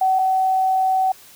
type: tone pair in turn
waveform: sine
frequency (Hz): 757 / 757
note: F#5 / F#5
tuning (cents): +39 / +39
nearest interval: unison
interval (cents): 0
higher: neither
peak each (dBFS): -14 / -15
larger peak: first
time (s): 0.01-0.19 / 0.19-1.12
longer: second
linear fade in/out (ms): 5
effects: white hiss -46 dBFS RMS until 1.35 s